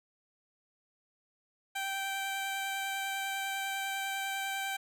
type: tone with vibrato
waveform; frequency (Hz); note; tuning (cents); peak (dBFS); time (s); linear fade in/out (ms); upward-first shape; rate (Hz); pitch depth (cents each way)
15% pulse; 780; G5; -9; -27; 1.75-4.77; 10; sine; 10; 9
effects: none